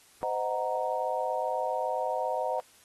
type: chord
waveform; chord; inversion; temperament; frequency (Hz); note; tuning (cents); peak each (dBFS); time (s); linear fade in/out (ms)
sine; C half-diminished seventh; none; equal with one note detuned; 514.9 / 622.3 / 740 / 932.3; C5 / Eb5 / Gb5 / Bb5; -28 / 0 / 0 / 0; -33; 0.23-2.6; 0
effects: white hiss -59 dBFS RMS until 2.84 s + AAC 32 kbps